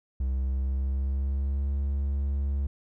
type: tone with pitch glide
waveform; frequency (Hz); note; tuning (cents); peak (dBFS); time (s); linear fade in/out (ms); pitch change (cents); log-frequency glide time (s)
triangle; 65.3 to 69.58; C2 to C#2; -3 to +7; -23; 0.2-2.67; 5; +110; 0.31-1.76
effects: none